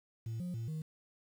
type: tone with pitch steps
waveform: sine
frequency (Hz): 113 / 178.1 / 114.2 / 157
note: A2 / F3 / A#2 / D#3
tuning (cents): +47 / +34 / -35 / +16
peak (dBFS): -34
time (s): 0.26-0.82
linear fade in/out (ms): 5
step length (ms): 140
effects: tanh soft clip ceiling -35 dBFS + 10-bit

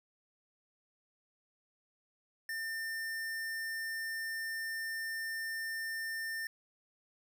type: tone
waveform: square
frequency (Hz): 1800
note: A6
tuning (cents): +39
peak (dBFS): -37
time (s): 2.49-6.47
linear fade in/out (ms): 2
effects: none

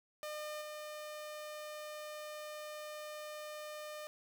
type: tone with level steps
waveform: sawtooth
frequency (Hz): 605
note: D#5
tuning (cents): -49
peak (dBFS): -37 / -40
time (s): 0.23-4.07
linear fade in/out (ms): 0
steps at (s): 0.61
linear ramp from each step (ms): 10
effects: none

